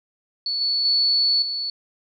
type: tone with level steps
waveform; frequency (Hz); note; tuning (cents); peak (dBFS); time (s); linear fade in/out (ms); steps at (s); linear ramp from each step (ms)
sine; 4435; C#8; 0; -22 / -19 / -16 / -24; 0.46-1.7; 2; 0.61 / 0.85 / 1.42; 2
effects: none